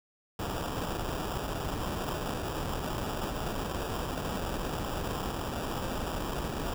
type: noise with sample-and-hold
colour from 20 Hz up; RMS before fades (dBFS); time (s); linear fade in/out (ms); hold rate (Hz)
pink; -34; 0.39-6.74; 2; 2100
effects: none